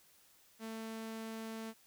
sawtooth tone, 223 Hz, A3, 23 cents sharp, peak -38 dBFS, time 0.59-1.74 s, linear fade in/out 50 ms, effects white hiss -66 dBFS RMS until 1.86 s

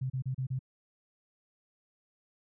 sine tone bursts, 130.4 Hz, C3, 5 cents flat, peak -30 dBFS, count 5, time 0.01-0.592 s, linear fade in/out 10 ms, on 90 ms, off 33 ms, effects none

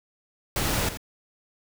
pink noise with echo, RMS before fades -26 dBFS, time 0.56-0.89 s, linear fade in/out 2 ms, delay 83 ms, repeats 1, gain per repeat -10 dB, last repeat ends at 0.973 s, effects none

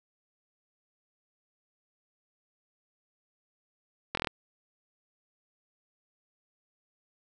slowing click train, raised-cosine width 0.3 ms, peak -13 dBFS, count 6, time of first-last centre 4.15-4.272 s, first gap 23 ms, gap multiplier 1.03, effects none

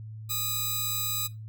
5% pulse tone pair together, 1236 / 3933 Hz, D#6 / B7, -12 / -8 cents, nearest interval octave + minor sixth, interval 2004 cents, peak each -23 / -21 dBFS, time 0.29-1.28 s, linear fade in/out 20 ms, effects noise-tail reverb RT60 0.2 s tail -17 dB re dry + added 109 Hz sine -38 dBFS peak until 1.48 s

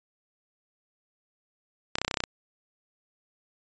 clicks, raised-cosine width 0.2 ms, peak -9 dBFS, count 10, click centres 1.955 / 1.985 / 2.016 / 2.048 / 2.08 / 2.112 / 2.142 / 2.172 / 2.204 / 2.238 s, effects resampled to 16000 Hz

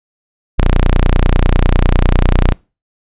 sawtooth tone, 30.12 Hz, B0, 42 cents flat, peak -4 dBFS, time 0.58-2.53 s, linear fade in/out 10 ms, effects noise-tail reverb RT60 0.3 s tail -24 dB re dry + resampled to 8000 Hz

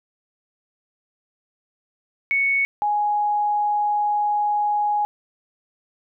sine tone pair in turn, 2217 / 832 Hz, C#7 / G#5, 0 / +3 cents, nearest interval octave + perfect fourth, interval 1697 cents, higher first, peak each -17 / -18 dBFS, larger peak first, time 2.31-2.65 / 2.82-5.05 s, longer second, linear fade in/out 0 ms, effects none

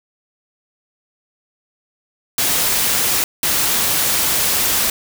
white noise bursts at uneven times, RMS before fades -17 dBFS, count 2, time 2.38-3.24 / 3.43-4.9 s, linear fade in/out 2 ms, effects none

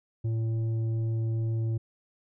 sine tone with tanh clipping, 112.8 Hz, A2, 44 cents sharp, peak -27 dBFS, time 0.24-1.78 s, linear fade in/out 10 ms, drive 7 dB, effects none

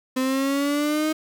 35% pulse exponential sweep, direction up, 257.1 to 313.9 Hz, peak -19 dBFS, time 0.16-1.13 s, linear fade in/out 10 ms, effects 10-bit

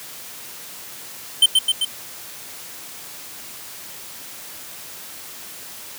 square tone with echo, 3100 Hz, G7, 20 cents flat, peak -9 dBFS, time 1.42-1.46 s, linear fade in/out 5 ms, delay 130 ms, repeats 3, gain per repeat -3 dB, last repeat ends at 1.85 s, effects white hiss -37 dBFS RMS until 5.98 s + high-pass 80 Hz 12 dB/octave

